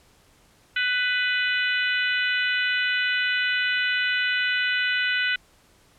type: harmonic tone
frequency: 497.2 Hz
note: B4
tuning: 12 cents sharp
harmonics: 3 / 4 / 5 / 6 / 7 / 8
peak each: -24 / -28 / -29 / -29 / -37 / -37 dBFS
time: 0.76-5.36 s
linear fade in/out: 5 ms
effects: pink hiss -58 dBFS RMS until 5.98 s + low-pass 12000 Hz 12 dB/octave

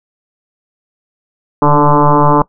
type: tone with frequency modulation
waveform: sine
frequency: 438.3 Hz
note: A4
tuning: 7 cents flat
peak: -5 dBFS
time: 1.62-2.42 s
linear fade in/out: 2 ms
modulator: 147 Hz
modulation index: 4.7
effects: noise-tail reverb RT60 0.1 s tail -21 dB re dry

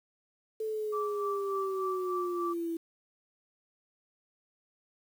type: linear sweep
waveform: sine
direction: down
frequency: 440 to 329.6 Hz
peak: -31 dBFS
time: 0.6-2.77 s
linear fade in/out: 5 ms
type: tone with tremolo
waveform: sine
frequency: 1165 Hz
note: D6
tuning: 14 cents flat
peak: -32 dBFS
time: 0.92-2.54 s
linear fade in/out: 20 ms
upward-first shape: sine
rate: 3.4 Hz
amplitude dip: 60%
effects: 9-bit

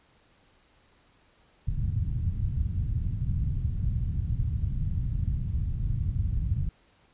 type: low-pass noise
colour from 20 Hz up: white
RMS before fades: -28 dBFS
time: 1.67-6.69 s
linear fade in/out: 5 ms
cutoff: 120 Hz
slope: 24 dB/octave
effects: pink hiss -63 dBFS RMS until 7.13 s + resampled to 8000 Hz

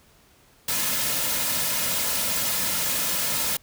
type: noise with comb filter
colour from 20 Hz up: white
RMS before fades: -25 dBFS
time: 0.68-3.57 s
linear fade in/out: 5 ms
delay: 2.6 ms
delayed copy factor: -0.55
effects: pink hiss -57 dBFS RMS until 3.62 s

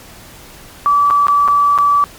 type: tone with dropouts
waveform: sine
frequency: 1153 Hz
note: D6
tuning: 32 cents flat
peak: -8 dBFS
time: 0.86-2.04 s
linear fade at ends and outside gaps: 0 ms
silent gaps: 1.102-1.108 / 1.269-1.283 / 1.478-1.484 / 1.778-1.786 s
effects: pink hiss -38 dBFS RMS until 2.18 s + MP3 96 kbps

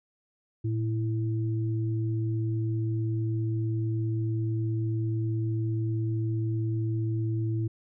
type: tone pair together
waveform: sine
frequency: 113.09 / 330 Hz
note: A2 / E4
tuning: +48 / +2 cents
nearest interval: octave + perfect fifth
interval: 1854 cents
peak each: -26 / -34 dBFS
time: 0.64-7.68 s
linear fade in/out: 10 ms
effects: none

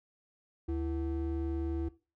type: ring-modulated tone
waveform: triangle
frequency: 203.8 Hz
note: G#3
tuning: 32 cents flat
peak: -26 dBFS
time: 0.68-1.89 s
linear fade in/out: 10 ms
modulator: 129 Hz
effects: noise-tail reverb RT60 0.3 s tail -17 dB re dry

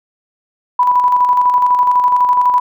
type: tone with tremolo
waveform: sine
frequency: 987.8 Hz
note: B5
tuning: in tune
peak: -7 dBFS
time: 0.79-2.6 s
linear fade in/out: 5 ms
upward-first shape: square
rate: 12 Hz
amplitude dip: 40%
effects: none

